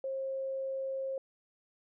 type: tone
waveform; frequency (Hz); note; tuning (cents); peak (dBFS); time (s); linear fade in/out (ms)
sine; 535; C5; +38; -33; 0.04-1.18; 2
effects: none